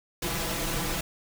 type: noise with comb filter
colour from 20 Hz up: pink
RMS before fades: -30 dBFS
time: 0.22-1.01 s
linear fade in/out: 5 ms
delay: 6 ms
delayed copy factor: +0.8
effects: none